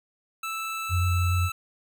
25% pulse tone, 1318.5 Hz, E6, in tune, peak -26 dBFS, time 0.43-1.52 s, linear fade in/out 5 ms
sine tone with vibrato, 89 Hz, F2, 33 cents sharp, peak -21 dBFS, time 0.89-1.5 s, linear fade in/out 50 ms, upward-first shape triangle, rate 7.2 Hz, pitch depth 22 cents each way
effects none

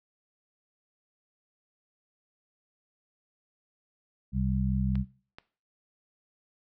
harmonic tone, 65 Hz, C2, 11 cents flat, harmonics 1 / 2 / 3, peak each -30 / -30 / -30 dBFS, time 4.32-5.05 s, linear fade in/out 50 ms
clicks, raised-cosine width 0.3 ms, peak -28 dBFS, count 2, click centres 4.955 / 5.385 s
effects noise-tail reverb RT60 0.4 s tail -18 dB re dry

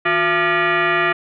sine tone with frequency modulation, 358.6 Hz, F4, 46 cents sharp, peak -14 dBFS, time 0.05-1.13 s, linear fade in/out 10 ms, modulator 518 Hz, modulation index 4.1, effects none

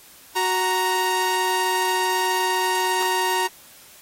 sawtooth tone pair together, 370 / 932.3 Hz, F#4 / A#5, 0 / 0 cents, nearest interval octave + major third, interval 1600 cents, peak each -21 / -17 dBFS, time 0.35-3.48 s, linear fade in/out 20 ms, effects white hiss -48 dBFS RMS until 4.01 s + AAC 48 kbps

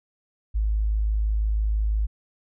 sine tone, 53 Hz, G#1, 36 cents sharp, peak -20 dBFS, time 0.54-2.07 s, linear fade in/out 20 ms, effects none

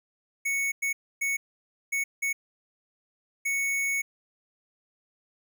square tone bursts at uneven times, 2217 Hz, C#7, in tune, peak -26 dBFS, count 6, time 0.45-0.72 / 0.82-0.93 / 1.21-1.37 / 1.92-2.04 / 2.22-2.33 / 3.45-4.02 s, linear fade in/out 10 ms, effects none

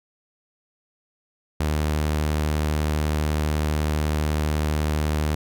sawtooth tone, 76 Hz, D#2, 40 cents flat, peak -17 dBFS, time 1.6-5.35 s, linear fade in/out 5 ms, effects none

